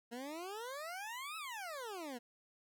20% pulse exponential two-way sweep, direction up then down, 229.3 to 1318.5 to 229.3 Hz, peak -38 dBFS, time 0.11-2.19 s, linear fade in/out 20 ms, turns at 1.37 s, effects none

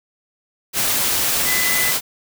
sine tone in noise, 2010 Hz, B6, 30 cents sharp, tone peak -21 dBFS, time 1.44-1.94 s, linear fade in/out 50 ms, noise white, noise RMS -19 dBFS, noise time 0.73-2.01 s, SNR -5 dB, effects none

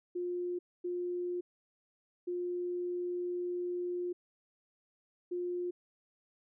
sine tone bursts at uneven times, 354.7 Hz, F4, 27 cents sharp, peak -33 dBFS, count 4, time 0.15-0.59 / 0.84-1.41 / 2.27-4.13 / 5.31-5.71 s, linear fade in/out 10 ms, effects none

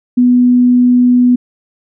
sine tone, 246.9 Hz, B3, in tune, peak -5 dBFS, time 0.17-1.36 s, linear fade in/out 10 ms, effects none

